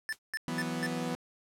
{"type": "tone bursts", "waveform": "square", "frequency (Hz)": 1760, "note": "A6", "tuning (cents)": 0, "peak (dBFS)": -32, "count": 4, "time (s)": [0.09, 0.864], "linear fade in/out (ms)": 0, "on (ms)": 36, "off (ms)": 210}
{"type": "noise with exponential decay", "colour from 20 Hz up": "white", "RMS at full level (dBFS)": -40, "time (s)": [0.12, 0.19], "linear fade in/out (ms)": 5, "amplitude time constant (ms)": 15}
{"type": "chord", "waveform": "sawtooth", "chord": "E suspended second", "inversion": "none", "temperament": "equal", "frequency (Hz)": [164.81, 185, 246.9], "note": ["E3", "F#3", "B3"], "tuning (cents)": [0, 0, 0], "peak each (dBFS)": [-33, -36, -31], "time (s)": [0.48, 1.15], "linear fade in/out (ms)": 0}
{"effects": ["low-pass 11000 Hz 12 dB/octave"]}